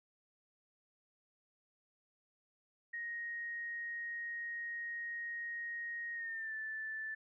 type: tone with pitch glide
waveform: sine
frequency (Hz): 1873 to 1757.7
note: A#6 to A6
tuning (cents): +8 to -2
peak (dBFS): -39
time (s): 2.93-7.15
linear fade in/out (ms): 10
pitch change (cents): -110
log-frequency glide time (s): 6.14-6.54
effects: none